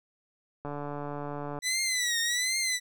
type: click train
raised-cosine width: 1 ms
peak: -23 dBFS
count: 137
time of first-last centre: 0.65-1.588 s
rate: 145 Hz
type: tone with vibrato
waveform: 15% pulse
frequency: 1975.5 Hz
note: B6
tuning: in tune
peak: -20 dBFS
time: 1.62-2.8 s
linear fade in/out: 50 ms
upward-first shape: triangle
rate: 1.3 Hz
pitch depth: 130 cents each way
effects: none